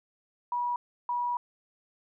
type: tone bursts at uneven times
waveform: sine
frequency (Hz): 969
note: B5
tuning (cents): -33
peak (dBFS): -27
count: 2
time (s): 0.52-0.76 / 1.09-1.37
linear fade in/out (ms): 2
effects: none